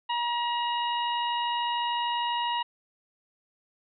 harmonic tone, 953 Hz, A#5, 38 cents sharp, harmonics 1 / 2 / 3 / 4, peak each -27 / -38 / -33 / -40 dBFS, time 0.09-2.63 s, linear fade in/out 10 ms, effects none

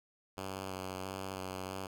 5% pulse tone with vibrato, 94.7 Hz, F#2, 41 cents sharp, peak -28 dBFS, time 0.37-1.87 s, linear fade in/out 5 ms, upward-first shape square, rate 1.5 Hz, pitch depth 17 cents each way, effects none

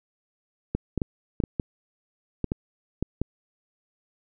clicks, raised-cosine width 3 ms, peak -12 dBFS, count 10, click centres 0.75 / 0.977 / 1.018 / 1.402 / 1.438 / 1.598 / 2.443 / 2.519 / 3.026 / 3.216 s, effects none

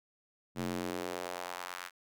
square tone with high-pass filter sweep, 44.58 Hz, F1, 36 cents sharp, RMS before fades -39 dBFS, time 0.55-1.91 s, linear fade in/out 50 ms, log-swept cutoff 180 to 1500 Hz, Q 1.4, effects none

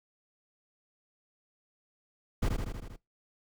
brown noise with echo, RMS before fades -27 dBFS, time 2.42-2.49 s, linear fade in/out 10 ms, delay 79 ms, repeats 6, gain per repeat -3 dB, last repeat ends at 2.964 s, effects noise-tail reverb RT60 0.2 s tail -22 dB re dry

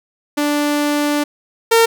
sawtooth tone pair in turn, 293.3 / 457.2 Hz, D4 / A#4, -2 / -34 cents, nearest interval minor sixth, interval 768 cents, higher second, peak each -11 / -5 dBFS, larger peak second, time 0.37-1.24 / 1.71-1.86 s, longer first, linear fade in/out 10 ms, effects none

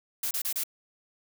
blue noise bursts, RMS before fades -30 dBFS, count 4, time 0.23-0.637 s, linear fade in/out 5 ms, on 80 ms, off 29 ms, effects none

